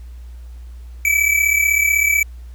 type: tone pair together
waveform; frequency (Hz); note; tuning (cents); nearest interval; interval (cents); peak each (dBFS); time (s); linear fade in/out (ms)
square; 2284 / 2320; D7 / D7; -49 / -22; unison; 27; -17; 1.05-2.23; 2
effects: added 60 Hz sine -32 dBFS peak until 2.54 s + pink hiss -55 dBFS RMS until 2.54 s